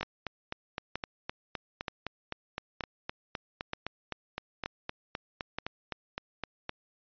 two click trains, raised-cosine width 0.3 ms, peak -17 / -18 dBFS, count 7 / 27, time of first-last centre 0.03-5.586 / 0.01-6.694 s, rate 1.08 / 3.89 Hz, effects resampled to 11025 Hz

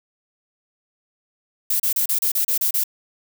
violet noise bursts, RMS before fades -20 dBFS, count 9, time 1.7-2.838 s, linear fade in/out 5 ms, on 98 ms, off 32 ms, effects none

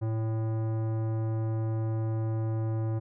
sine tone with tanh clipping, 111.2 Hz, A2, 19 cents sharp, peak -29 dBFS, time 0.01-3 s, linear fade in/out 20 ms, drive 16 dB, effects none

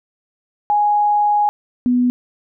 sine tone pair in turn, 830.6 / 246.9 Hz, G#5 / B3, 0 / 0 cents, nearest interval octave + major sixth, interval 2100 cents, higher first, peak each -12 dBFS, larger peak neither, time 0.7-1.49 / 1.86-2.1 s, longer first, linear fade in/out 0 ms, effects none

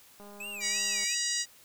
click train, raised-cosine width 1 ms, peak -37 dBFS, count 172, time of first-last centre 0.2-1.038 s, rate 204 Hz
square tone with vibrato, 2501 Hz, D#7, 8 cents sharp, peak -38 dBFS, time 0.4-1.15 s, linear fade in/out 5 ms, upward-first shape sine, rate 2.8 Hz, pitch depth 200 cents each way
harmonic tone, 959 Hz, A#5, 49 cents sharp, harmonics 2 / 3 / 4 / 5 / 6 / 7 / 8 / 9, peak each -37 / -40 / -38 / -34 / -35 / -36 / -37 / -42 dBFS, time 0.6-1.46 s, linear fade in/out 50 ms
effects white hiss -57 dBFS RMS until 1.64 s

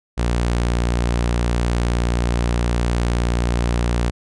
sawtooth tone, 59.2 Hz, A#1, 27 cents sharp, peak -13 dBFS, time 0.17-4.11 s, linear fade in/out 20 ms, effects resampled to 22050 Hz

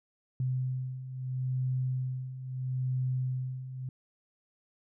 sine beating tone pair, 128.1 / 128.86 Hz, C3 / C3, -36 / -26 cents, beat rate 0.76 Hz, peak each -36 / -31 dBFS, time 0.4-3.89 s, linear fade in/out 2 ms, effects none

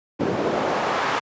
pink noise with band-pass filter sweep, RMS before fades -23 dBFS, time 0.19-1.2 s, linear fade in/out 20 ms, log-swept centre 340 to 1200 Hz, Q 1.1, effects high-pass 100 Hz 12 dB/octave + resampled to 16000 Hz

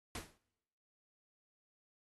pink noise with exponential decay, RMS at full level -40 dBFS, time 0.15-0.38 s, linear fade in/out 2 ms, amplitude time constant 49 ms, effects noise-tail reverb RT60 1.0 s tail -26 dB re dry + AAC 32 kbps

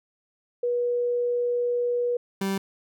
sine / 30% pulse tone pair in turn, 484.5 / 194.51 Hz, B4 / G3, -33 / -13 cents, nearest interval octave + major third, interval 1580 cents, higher first, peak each -22 dBFS, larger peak neither, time 0.63-2.17 / 2.41-2.58 s, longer first, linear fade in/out 5 ms, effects none

